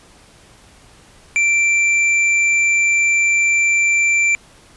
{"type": "tone with hard clipping", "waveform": "sine", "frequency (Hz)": 2349, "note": "D7", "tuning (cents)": 0, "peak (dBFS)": -14, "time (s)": [1.36, 4.35], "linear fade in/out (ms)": 0, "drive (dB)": 8, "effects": ["pink hiss -47 dBFS RMS until 4.76 s", "resampled to 24000 Hz"]}